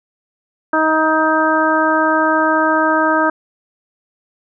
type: harmonic tone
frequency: 314.7 Hz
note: D#4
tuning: 20 cents sharp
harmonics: 1 / 2 / 3 / 4 / 5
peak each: -18 / -18 / -18 / -18 / -18 dBFS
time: 0.73-3.3 s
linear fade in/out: 5 ms
effects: none